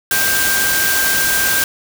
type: tone in noise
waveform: sine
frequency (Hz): 1575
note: G6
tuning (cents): +8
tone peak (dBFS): -17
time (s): 0.11-1.64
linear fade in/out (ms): 2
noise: white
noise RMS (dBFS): -17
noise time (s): 0.11-1.64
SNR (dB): -3
effects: none